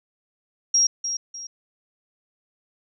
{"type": "tone with echo", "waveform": "sine", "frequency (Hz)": 5620, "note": "F8", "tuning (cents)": 10, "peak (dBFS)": -15, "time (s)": [0.74, 0.87], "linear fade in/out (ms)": 5, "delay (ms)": 300, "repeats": 2, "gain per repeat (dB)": -9, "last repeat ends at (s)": 1.47, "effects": []}